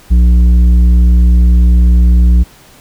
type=tone with tanh clipping; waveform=triangle; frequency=60 Hz; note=B1; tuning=49 cents flat; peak=-5 dBFS; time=0.1-2.44 s; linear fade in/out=20 ms; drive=12 dB; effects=pink hiss -41 dBFS RMS until 2.8 s